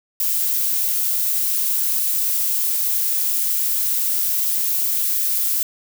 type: noise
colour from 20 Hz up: violet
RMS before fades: -20 dBFS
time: 0.2-5.63 s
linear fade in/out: 2 ms
effects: none